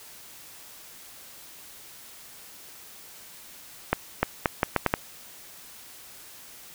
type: accelerating click train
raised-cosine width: 0.5 ms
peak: -5 dBFS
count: 7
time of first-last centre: 3.93-4.939 s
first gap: 300 ms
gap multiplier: 0.76
effects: white hiss -47 dBFS RMS until 6.74 s